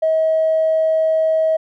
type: tone with tanh clipping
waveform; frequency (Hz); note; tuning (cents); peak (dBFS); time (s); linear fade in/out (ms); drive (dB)
triangle; 638; D#5; +43; -13; 0.02-1.57; 10; 4
effects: none